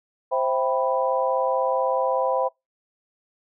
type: chord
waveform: sine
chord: C major seventh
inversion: none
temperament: equal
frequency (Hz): 523.3 / 659.3 / 784 / 987.8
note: C5 / E5 / G5 / B5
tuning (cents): 0 / 0 / 0 / 0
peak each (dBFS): -23 / -27 / -27 / -26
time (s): 0.31-2.49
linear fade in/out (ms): 20
effects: noise-tail reverb RT60 0.2 s tail -26 dB re dry